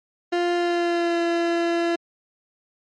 30% pulse tone with pitch glide, 349.2 to 339.8 Hz, F4 to F4, 0 to -47 cents, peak -17 dBFS, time 0.32-1.96 s, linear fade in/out 10 ms, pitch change -47 cents, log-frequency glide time 0.54-1.2 s, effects low-pass 4000 Hz 12 dB/octave + MP3 48 kbps

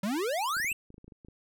square exponential sweep, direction up, 185 to 2794 Hz, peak -29 dBFS, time 0.03-0.73 s, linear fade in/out 5 ms
clicks, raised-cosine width 3 ms, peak -37 dBFS, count 12, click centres 0.568 / 0.6 / 0.646 / 0.717 / 0.904 / 0.943 / 0.981 / 1.044 / 1.08 / 1.122 / 1.248 / 1.285 s
effects none

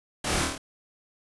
pink noise with echo, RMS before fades -29 dBFS, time 0.24-0.45 s, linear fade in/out 5 ms, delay 26 ms, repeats 5, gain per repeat -2 dB, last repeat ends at 0.58 s, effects resampled to 24000 Hz

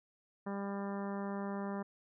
harmonic tone, 199.1 Hz, G3, 27 cents sharp, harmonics 1 / 2 / 3 / 4 / 5 / 6 / 7 / 8 / 9, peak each -38 / -44 / -46 / -48 / -48 / -51 / -55 / -57 / -56 dBFS, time 0.46-1.83 s, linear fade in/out 10 ms, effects none

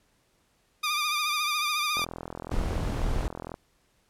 15% pulse tone with vibrato, 1203 Hz, D6, 41 cents sharp, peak -19 dBFS, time 0.83-2.05 s, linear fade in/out 10 ms, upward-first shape triangle, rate 14 Hz, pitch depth 63 cents each way
click train, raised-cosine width 1 ms, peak -22 dBFS, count 67, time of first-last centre 1.97-3.541 s, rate 42 Hz
brown noise, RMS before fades -28 dBFS, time 2.51-3.28 s, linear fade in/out 5 ms
effects pink hiss -68 dBFS RMS until 4.09 s + low-pass 12000 Hz 12 dB/octave

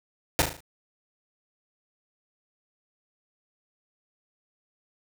pink noise with echo, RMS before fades -21 dBFS, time 0.39-0.42 s, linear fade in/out 0 ms, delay 37 ms, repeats 5, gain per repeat -6 dB, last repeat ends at 0.605 s, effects none

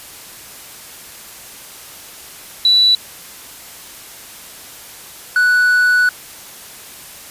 sine / triangle tone pair in turn, 3951 / 1480 Hz, B7 / F#6, 0 / 0 cents, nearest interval octave + perfect fourth, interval 1700 cents, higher first, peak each -8 dBFS, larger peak neither, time 2.65-2.95 / 5.36-6.09 s, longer second, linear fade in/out 2 ms, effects white hiss -36 dBFS RMS until 7.3 s + resampled to 32000 Hz

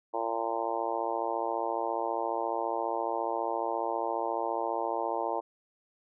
harmonic tone, 114.6 Hz, A#2, 29 cents flat, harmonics 3 / 4 / 5 / 6 / 7 / 8 / 9, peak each -38 / -37 / -36 / -36 / -36 / -35 / -40 dBFS, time 0.13-5.41 s, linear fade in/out 20 ms, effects none

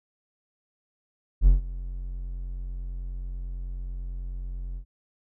triangle tone with ADSR envelope, 44.58 Hz, F1, 36 cents sharp, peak -9 dBFS, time 1.41-4.85 s, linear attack 57 ms, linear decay 140 ms, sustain -20 dB, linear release 83 ms, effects none

